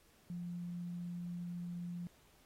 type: tone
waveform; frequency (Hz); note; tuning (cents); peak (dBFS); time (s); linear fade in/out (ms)
sine; 174.61; F3; 0; -40; 0.3-2.07; 0
effects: pink hiss -68 dBFS RMS until 2.45 s + AAC 48 kbps